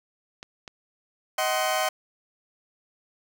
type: clicks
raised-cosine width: 0.2 ms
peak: -22 dBFS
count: 2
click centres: 0.429 / 0.678 s
type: chord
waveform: sawtooth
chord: C diminished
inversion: first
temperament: just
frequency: 627.9 / 753.5 / 1046.5 Hz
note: Eb5 / Gb5 / C6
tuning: +16 / +31 / 0 cents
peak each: -23 / -23 / -27 dBFS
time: 1.38-1.89 s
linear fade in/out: 5 ms
effects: none